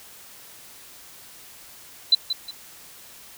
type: tone with echo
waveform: sine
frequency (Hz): 4012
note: B7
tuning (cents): +26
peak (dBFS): -11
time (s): 2.12-2.15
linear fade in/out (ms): 5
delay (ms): 180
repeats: 2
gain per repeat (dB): -10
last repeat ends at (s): 2.51
effects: white hiss -46 dBFS RMS until 3.37 s